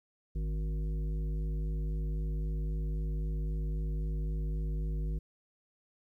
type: harmonic tone with a mistuned harmonic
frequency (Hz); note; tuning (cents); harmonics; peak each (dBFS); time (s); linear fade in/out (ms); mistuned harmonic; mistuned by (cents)
51.91; G#1; 0; 1 / 3 / 5 / 7 / 9; -31 / -39 / -52 / -51 / -55; 0.35-5.19; 10; 5; +25
effects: 12-bit